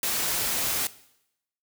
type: noise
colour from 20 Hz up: white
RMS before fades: -27 dBFS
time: 0.03-0.87 s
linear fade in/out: 2 ms
effects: noise-tail reverb RT60 0.8 s tail -18 dB re dry